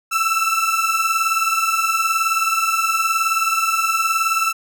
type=beating tone pair; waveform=30% pulse; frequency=1318.5 / 1337.5 Hz; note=E6 / E6; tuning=0 / +25 cents; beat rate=19 Hz; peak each=-17 dBFS; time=0.11-4.53 s; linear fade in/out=20 ms; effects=none

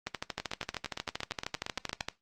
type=two click trains; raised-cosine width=0.2 ms; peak=-15 / -17 dBFS; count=27 / 15; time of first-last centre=0.07-2.086 / 0.4-2.009 s; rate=12.9 / 8.7 Hz; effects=noise-tail reverb RT60 0.2 s tail -18 dB re dry + Opus 24 kbps

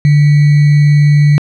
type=tone with sample-and-hold; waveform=sine; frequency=146.83 Hz; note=D3; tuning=in tune; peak=-4 dBFS; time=0.05-1.38 s; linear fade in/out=0 ms; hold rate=2100 Hz; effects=low-pass 4000 Hz 12 dB/octave

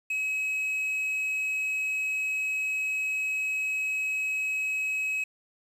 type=tone; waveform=triangle; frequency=2556 Hz; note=D#7; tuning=46 cents sharp; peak=-25 dBFS; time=0.1-5.24 s; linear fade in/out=5 ms; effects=resampled to 32000 Hz + 9-bit

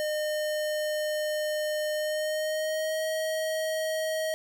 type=tone with pitch glide; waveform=square; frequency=609 to 632.3 Hz; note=D#5 to D#5; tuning=-37 to +28 cents; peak=-28 dBFS; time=0-4.34 s; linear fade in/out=0 ms; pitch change=+65 cents; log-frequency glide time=1.93-3.06 s; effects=none

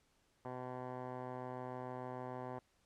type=tone with low-pass filter; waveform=10% pulse; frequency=126.7 Hz; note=B2; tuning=45 cents sharp; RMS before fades=-45 dBFS; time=0.45-2.59 s; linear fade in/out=2 ms; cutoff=1100 Hz; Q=3; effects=pink hiss -75 dBFS RMS until 2.85 s + low-pass 10000 Hz 12 dB/octave

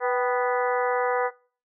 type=harmonic tone with a mistuned harmonic; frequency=246.9 Hz; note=B3; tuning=in tune; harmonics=2 / 3 / 4 / 5 / 6 / 7 / 8; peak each=-24 / -28 / -30 / -32 / -34 / -35 / -36 dBFS; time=0-1.31 s; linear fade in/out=50 ms; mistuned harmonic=3; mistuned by=+58 cents; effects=noise-tail reverb RT60 0.4 s tail -21 dB re dry

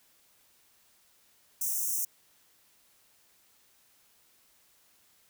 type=high-pass noise; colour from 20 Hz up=white; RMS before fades=-31 dBFS; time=1.61-2.05 s; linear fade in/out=5 ms; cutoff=5700 Hz; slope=96 dB/octave; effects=white hiss -65 dBFS RMS until 5.29 s

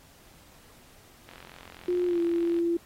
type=click train; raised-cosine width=0.3 ms; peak=-30 dBFS; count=58; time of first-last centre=1.29-2.588 s; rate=43.9 Hz
type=tone with pitch glide; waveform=sine; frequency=356 to 339.9 Hz; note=F4 to F4; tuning=+33 to -47 cents; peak=-23 dBFS; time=1.88-2.77 s; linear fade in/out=5 ms; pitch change=-80 cents; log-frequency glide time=2.06-2.2 s
effects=pink hiss -56 dBFS RMS until 2.85 s + AAC 48 kbps

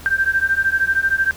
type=beating tone pair; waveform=sine; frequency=1568 / 1581 Hz; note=G6 / G6; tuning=0 / +14 cents; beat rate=13 Hz; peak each=-18 dBFS; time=0.06-1.31 s; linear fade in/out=0 ms; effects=added 75 Hz sine -39 dBFS peak until 1.36 s + pink hiss -40 dBFS RMS until 1.36 s

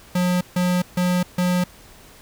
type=tone bursts; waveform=square; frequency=179.6 Hz; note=F3; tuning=49 cents sharp; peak=-18 dBFS; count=4; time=0.15-1.64 s; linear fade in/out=5 ms; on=260 ms; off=150 ms; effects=pink hiss -47 dBFS RMS until 2.21 s

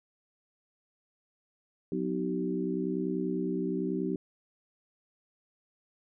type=tone cluster; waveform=sine; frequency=182.5 / 253 / 314 / 383.6 Hz; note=F#3 / B3 / D#4 / G4; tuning=-24 / +42 / +16 / -37 cents; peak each=-34 / -35 / -34 / -34 dBFS; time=1.92-4.16 s; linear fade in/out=2 ms; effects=none

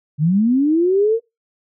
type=linear sweep; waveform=sine; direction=up; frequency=140.4 to 466.2 Hz; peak=-12 dBFS; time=0.18-1.2 s; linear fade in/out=50 ms; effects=noise-tail reverb RT60 0.2 s tail -21 dB re dry

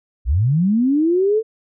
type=linear sweep; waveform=sine; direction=up; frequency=50.8 to 452.1 Hz; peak=-13 dBFS; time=0.25-1.43 s; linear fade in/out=50 ms; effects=none

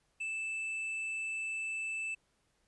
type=tone with hard clipping; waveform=sine; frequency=2637 Hz; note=E7; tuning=in tune; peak=-36 dBFS; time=0.2-2.15 s; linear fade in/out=10 ms; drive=4 dB; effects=pink hiss -75 dBFS RMS until 2.67 s + resampled to 24000 Hz

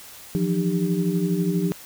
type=tone cluster; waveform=sine; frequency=165.6 / 177.9 / 303.4 / 396.9 Hz; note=E3 / F3 / D#4 / G4; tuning=+8 / +32 / -44 / +22 cents; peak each=-27 / -22 / -28 / -28 dBFS; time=0.35-1.72 s; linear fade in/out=0 ms; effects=white hiss -43 dBFS RMS until 1.85 s

